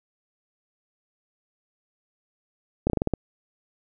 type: slowing click train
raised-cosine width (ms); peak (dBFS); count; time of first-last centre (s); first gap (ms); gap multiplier
2; -9; 7; 2.87-3.137; 29; 1.17
effects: none